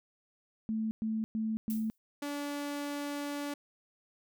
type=tone bursts; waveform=sine; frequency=220.1 Hz; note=A3; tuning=1 cent sharp; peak=-30 dBFS; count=4; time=0.69-1.9 s; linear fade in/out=0 ms; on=220 ms; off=110 ms
type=noise with exponential decay; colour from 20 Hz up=violet; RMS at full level=-40 dBFS; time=1.7-1.98 s; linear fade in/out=1 ms; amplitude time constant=60 ms
type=tone; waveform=sawtooth; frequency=288.1 Hz; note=D4; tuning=33 cents flat; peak=-31 dBFS; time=2.22-3.54 s; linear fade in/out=5 ms
effects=none